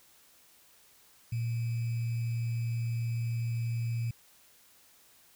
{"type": "tone with sample-and-hold", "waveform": "sine", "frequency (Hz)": 116.54, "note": "A#2", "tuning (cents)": 0, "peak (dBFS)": -29, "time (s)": [1.32, 4.11], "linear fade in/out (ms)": 5, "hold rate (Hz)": 2450, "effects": ["white hiss -61 dBFS RMS until 5.35 s"]}